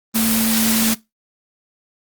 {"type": "tone in noise", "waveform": "sine", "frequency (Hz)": 223.9, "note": "A3", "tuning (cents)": 30, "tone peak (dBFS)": -17, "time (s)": [0.14, 0.95], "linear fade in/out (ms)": 20, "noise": "white", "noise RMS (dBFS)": -19, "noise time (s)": [0.14, 0.95], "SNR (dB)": -1, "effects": ["noise-tail reverb RT60 0.2 s tail -21 dB re dry", "Opus 24 kbps"]}